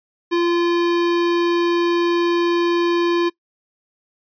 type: tone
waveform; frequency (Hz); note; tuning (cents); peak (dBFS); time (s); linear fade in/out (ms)
square; 344.5; F4; -24; -16; 0.31-3.3; 20
effects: noise-tail reverb RT60 0.1 s tail -22 dB re dry + resampled to 11025 Hz